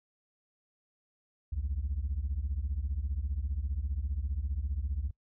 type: beating tone pair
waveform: sine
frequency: 61.8 / 76.8 Hz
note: B1 / D#2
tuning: +2 / -22 cents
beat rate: 15 Hz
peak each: -32 / -32 dBFS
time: 1.52-5.11 s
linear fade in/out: 10 ms
effects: noise-tail reverb RT60 0.1 s tail -24 dB re dry + tanh soft clip ceiling -26 dBFS